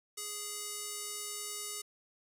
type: tone with band-pass filter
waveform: square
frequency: 415.3 Hz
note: G#4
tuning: in tune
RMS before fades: -41 dBFS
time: 0.17-1.82 s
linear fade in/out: 10 ms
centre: 8900 Hz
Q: 1.4
effects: none